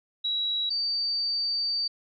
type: tone pair in turn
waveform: sine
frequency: 3884 / 4616 Hz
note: B7 / D8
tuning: -30 / -31 cents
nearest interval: minor third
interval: 299 cents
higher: second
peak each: -25 dBFS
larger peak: neither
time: 0.24-0.7 / 0.7-1.88 s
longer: second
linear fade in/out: 10 ms
effects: none